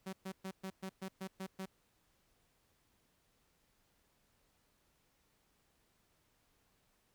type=tone bursts; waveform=sawtooth; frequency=190 Hz; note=F#3; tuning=46 cents sharp; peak=-37 dBFS; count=9; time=0.06-1.659 s; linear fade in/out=10 ms; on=71 ms; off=120 ms; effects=pink hiss -75 dBFS RMS until 7.14 s